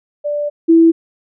sine tone pair in turn, 587.3 / 329.6 Hz, D5 / E4, 0 / 0 cents, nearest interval minor seventh, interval 1000 cents, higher first, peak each -16 / -5 dBFS, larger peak second, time 0.24-0.5 / 0.68-0.92 s, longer first, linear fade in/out 20 ms, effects none

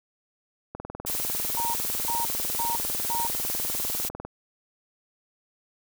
click train, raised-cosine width 1 ms, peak -21 dBFS, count 71, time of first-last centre 0.75-4.25 s, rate 20 Hz
blue noise, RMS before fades -29 dBFS, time 1.06-4.09 s, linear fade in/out 10 ms
sine tone bursts, 932.3 Hz, A#5, in tune, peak -27 dBFS, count 4, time 1.57-3.27 s, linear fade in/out 2 ms, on 170 ms, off 340 ms
effects none

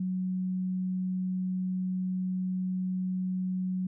sine tone, 184.9 Hz, F#3, 1 cent flat, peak -28 dBFS, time 0-3.87 s, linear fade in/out 5 ms, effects none

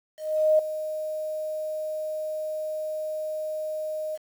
sine tone with ADSR envelope, 620 Hz, D#5, 6 cents flat, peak -15 dBFS, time 0.17-4.18 s, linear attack 420 ms, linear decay 4 ms, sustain -13 dB, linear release 33 ms, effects 8-bit

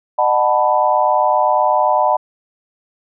sine chord, B dominant seventh, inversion first, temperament equal with one note detuned, 610.5 / 740 / 880 / 987.8 Hz, D#5 / F#5 / A5 / B5, -33 / 0 / 0 / 0 cents, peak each -17 dBFS, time 0.18-2.17 s, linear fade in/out 10 ms, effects none

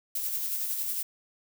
violet noise with tremolo, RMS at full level -30 dBFS, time 0.15-1.03 s, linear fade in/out 5 ms, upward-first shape sine, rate 11 Hz, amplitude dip 35%, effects none

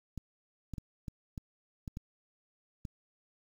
clicks, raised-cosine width 5 ms, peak -27 dBFS, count 8, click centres 0.177 / 0.737 / 0.782 / 1.082 / 1.378 / 1.878 / 1.971 / 2.852 s, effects 9-bit

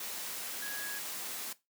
sine tone in noise, 1661.2 Hz, G#6, in tune, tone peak -40 dBFS, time 0.62-0.99 s, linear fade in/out 5 ms, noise white, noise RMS -40 dBFS, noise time 0-1.53 s, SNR -3 dB, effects noise-tail reverb RT60 0.2 s tail -17 dB re dry + high-pass 200 Hz 12 dB/octave

